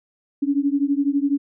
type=beating tone pair; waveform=sine; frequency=277.2 / 289.2 Hz; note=C#4 / D4; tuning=0 / -27 cents; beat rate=12 Hz; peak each=-20 / -21 dBFS; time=0.42-1.38 s; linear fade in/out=10 ms; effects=none